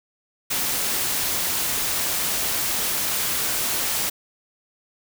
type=noise; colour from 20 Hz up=white; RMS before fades=-24 dBFS; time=0.5-4.1 s; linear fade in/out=10 ms; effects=none